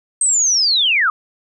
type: linear sweep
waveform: sine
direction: down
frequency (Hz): 8390 to 1175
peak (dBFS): -12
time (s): 0.21-1.1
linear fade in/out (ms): 2
effects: none